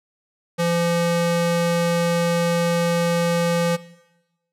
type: ring-modulated tone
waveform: square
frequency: 341.6 Hz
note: F4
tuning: 38 cents flat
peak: -16 dBFS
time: 0.58-3.77 s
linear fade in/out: 20 ms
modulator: 171 Hz
effects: noise-tail reverb RT60 1.0 s tail -19 dB re dry + low-pass 12000 Hz 12 dB/octave